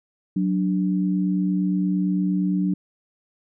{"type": "tone pair together", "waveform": "sine", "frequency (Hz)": [185.1, 293.8], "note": ["F#3", "D4"], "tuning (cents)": [1, 1], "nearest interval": "minor sixth", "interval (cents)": 800, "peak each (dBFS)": [-20, -25], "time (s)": [0.36, 2.74], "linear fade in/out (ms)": 5, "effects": []}